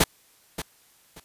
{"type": "noise with echo", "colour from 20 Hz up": "pink", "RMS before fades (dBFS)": -18, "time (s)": [0, 0.04], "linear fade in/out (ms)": 5, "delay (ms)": 580, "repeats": 2, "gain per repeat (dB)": -13, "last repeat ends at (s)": 1.2, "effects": ["white hiss -59 dBFS RMS until 1.24 s", "resampled to 32000 Hz"]}